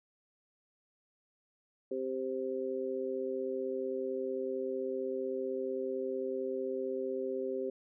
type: harmonic tone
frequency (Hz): 130.81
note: C3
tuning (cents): 0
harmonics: 2 / 3 / 4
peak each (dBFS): -41 / -35 / -38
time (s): 1.91-7.7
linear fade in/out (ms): 5
effects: none